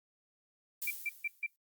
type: noise with exponential decay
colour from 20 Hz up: violet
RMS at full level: -36 dBFS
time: 0.82-1.56 s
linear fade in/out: 0 ms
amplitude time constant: 160 ms
type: tone bursts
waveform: sine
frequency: 2349 Hz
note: D7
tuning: in tune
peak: -32 dBFS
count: 4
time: 0.87-1.464 s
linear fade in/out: 5 ms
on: 36 ms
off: 150 ms
effects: noise-tail reverb RT60 0.1 s tail -26 dB re dry + Opus 48 kbps